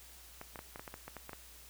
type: clicks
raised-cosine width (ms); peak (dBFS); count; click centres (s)
0.5; -29; 11; 0.414 / 0.558 / 0.591 / 0.759 / 0.795 / 0.878 / 0.941 / 1.08 / 1.167 / 1.294 / 1.332
effects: added 60 Hz sine -59 dBFS peak until 1.69 s + white hiss -56 dBFS RMS until 1.69 s